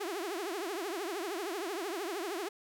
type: tone with vibrato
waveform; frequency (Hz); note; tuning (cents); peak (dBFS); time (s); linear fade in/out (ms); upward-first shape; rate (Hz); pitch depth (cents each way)
sawtooth; 370; F#4; 0; -31; 0-2.49; 10; triangle; 13; 280
effects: 12-bit